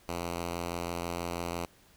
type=tone with vibrato; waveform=5% pulse; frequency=86.1 Hz; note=F2; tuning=24 cents flat; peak=-22 dBFS; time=0.08-1.66 s; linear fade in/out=10 ms; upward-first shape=sine; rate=16 Hz; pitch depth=9 cents each way; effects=pink hiss -61 dBFS RMS until 1.96 s